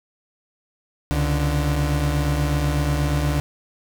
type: tone pair together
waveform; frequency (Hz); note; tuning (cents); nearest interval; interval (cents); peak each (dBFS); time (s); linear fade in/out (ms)
35% pulse; 69.3 / 146.84; C#2 / D3; 0 / 0; octave + minor second; 1300; -20; 1.11-3.4; 0
effects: none